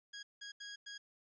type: tone bursts at uneven times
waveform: 15% pulse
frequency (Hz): 1646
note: G#6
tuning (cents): -16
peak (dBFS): -39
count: 4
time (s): 0.13-0.23 / 0.41-0.52 / 0.6-0.76 / 0.86-0.98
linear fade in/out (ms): 10
effects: resampled to 16000 Hz + 13-bit